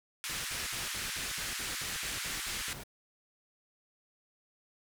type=band-pass noise; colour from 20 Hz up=pink; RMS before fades=-38 dBFS; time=0.24-2.73 s; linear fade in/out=0 ms; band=1400 to 12000 Hz; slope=24 dB/octave
type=noise bursts; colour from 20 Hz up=pink; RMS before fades=-45 dBFS; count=12; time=0.29-2.837 s; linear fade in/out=5 ms; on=160 ms; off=57 ms
effects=none